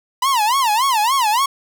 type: tone with vibrato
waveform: 45% pulse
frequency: 962 Hz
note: B5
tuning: 46 cents flat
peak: -14 dBFS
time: 0.22-1.46 s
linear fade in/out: 5 ms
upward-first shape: sine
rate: 3.5 Hz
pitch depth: 250 cents each way
effects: none